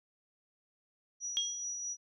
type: tone with tremolo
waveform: sine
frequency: 5830 Hz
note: F#8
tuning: 26 cents flat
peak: -35 dBFS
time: 1.2-1.97 s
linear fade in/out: 50 ms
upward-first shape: sine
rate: 4.7 Hz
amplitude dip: 30%
type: tone with exponential decay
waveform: sine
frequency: 3263 Hz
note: G#7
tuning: 31 cents flat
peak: -26 dBFS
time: 1.37-1.64 s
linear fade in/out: 0 ms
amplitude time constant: 58 ms
effects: none